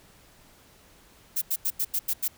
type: noise bursts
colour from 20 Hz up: violet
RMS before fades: -26 dBFS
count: 7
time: 1.36-2.281 s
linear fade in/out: 10 ms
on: 57 ms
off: 87 ms
effects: pink hiss -56 dBFS RMS until 2.37 s